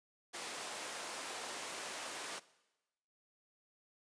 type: high-pass noise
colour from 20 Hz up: pink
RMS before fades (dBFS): -44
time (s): 0.33-2.4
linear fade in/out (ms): 20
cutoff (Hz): 480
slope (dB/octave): 12
effects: noise-tail reverb RT60 1.0 s tail -19 dB re dry + resampled to 22050 Hz